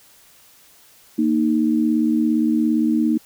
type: tone pair together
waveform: sine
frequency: 232 / 309.4 Hz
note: A#3 / D#4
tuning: -8 / -10 cents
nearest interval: perfect fourth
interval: 498 cents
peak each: -18 dBFS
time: 1.18-3.18 s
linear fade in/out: 10 ms
effects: white hiss -51 dBFS RMS until 3.25 s